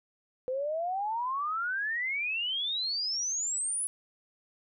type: exponential sweep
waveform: sine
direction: up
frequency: 501 to 10340 Hz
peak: -29 dBFS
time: 0.48-3.87 s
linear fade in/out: 0 ms
effects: none